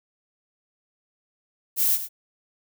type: noise with echo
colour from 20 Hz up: violet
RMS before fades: -21 dBFS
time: 1.76-1.99 s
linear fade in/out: 50 ms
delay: 100 ms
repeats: 1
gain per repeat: -11 dB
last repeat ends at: 2.09 s
effects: none